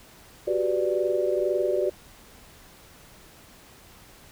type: chord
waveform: sine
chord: G major seventh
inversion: third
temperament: equal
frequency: 370 / 392 / 493.9 / 587.3 Hz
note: F#4 / G4 / B4 / D5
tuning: 0 / 0 / 0 / 0 cents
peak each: -26 / -29 / -30 / -26 dBFS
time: 0.47-1.9 s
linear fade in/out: 10 ms
effects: pink hiss -51 dBFS RMS until 4.31 s